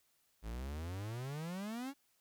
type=exponential sweep; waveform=45% pulse; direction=up; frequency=51.91 to 285.8 Hz; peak=-40 dBFS; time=0.42-1.94 s; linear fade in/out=50 ms; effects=white hiss -75 dBFS RMS until 2.2 s